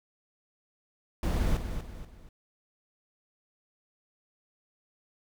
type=noise with echo; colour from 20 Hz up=brown; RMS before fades=-27 dBFS; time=1.23-1.57 s; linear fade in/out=2 ms; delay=240 ms; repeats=3; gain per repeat=-8 dB; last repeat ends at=2.29 s; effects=none